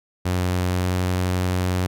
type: tone with pitch glide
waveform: sawtooth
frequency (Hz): 90.5 to 91.23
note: F#2 to F#2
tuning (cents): -38 to -24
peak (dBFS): -16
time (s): 0.25-1.87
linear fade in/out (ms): 10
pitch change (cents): +14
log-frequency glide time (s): 0.73-0.9
effects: none